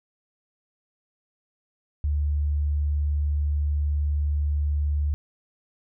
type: tone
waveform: sine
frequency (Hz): 73.42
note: D2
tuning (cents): 0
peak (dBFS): -21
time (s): 2.04-5.14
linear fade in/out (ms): 0
effects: none